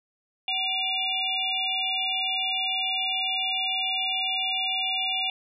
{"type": "tone cluster", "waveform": "sine", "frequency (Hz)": [757, 2376, 2821, 3492], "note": ["F#5", "D7", "F7", "A7"], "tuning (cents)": [39, 20, 17, -14], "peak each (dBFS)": [-33, -32, -28, -30], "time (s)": [0.48, 5.3], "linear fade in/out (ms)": 2, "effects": []}